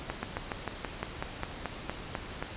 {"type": "slowing click train", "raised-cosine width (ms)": 0.5, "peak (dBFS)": -17, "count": 13, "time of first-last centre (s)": [0.1, 2.425], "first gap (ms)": 130, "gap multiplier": 1.07, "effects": ["pink hiss -42 dBFS RMS until 2.56 s", "resampled to 8000 Hz"]}